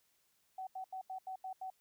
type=tone bursts; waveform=sine; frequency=755 Hz; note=F#5; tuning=35 cents sharp; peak=-40 dBFS; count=7; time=0.58-1.702 s; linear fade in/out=5 ms; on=90 ms; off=82 ms; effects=white hiss -75 dBFS RMS until 1.8 s